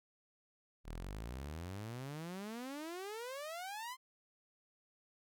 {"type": "exponential sweep", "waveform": "sawtooth", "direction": "up", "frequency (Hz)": [37.07, 1057], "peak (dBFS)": -39, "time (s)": [0.84, 3.97], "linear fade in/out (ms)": 50, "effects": []}